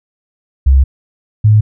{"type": "tone pair in turn", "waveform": "sine", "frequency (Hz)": [66.8, 106.96], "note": ["C2", "A2"], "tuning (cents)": [36, -49], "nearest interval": "minor sixth", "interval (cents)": 815, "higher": "second", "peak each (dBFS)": -4, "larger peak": "neither", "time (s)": [[0.66, 0.84], [1.44, 1.61]], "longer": "first", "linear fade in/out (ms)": 10, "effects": []}